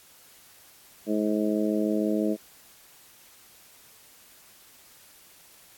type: harmonic tone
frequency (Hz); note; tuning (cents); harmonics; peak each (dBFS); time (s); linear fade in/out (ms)
106.1; G#2; +38; 2 / 3 / 4 / 5 / 6; -27 / -27 / -31 / -33 / -33; 1.06-2.37; 50
effects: white hiss -54 dBFS RMS until 5.77 s + AAC 64 kbps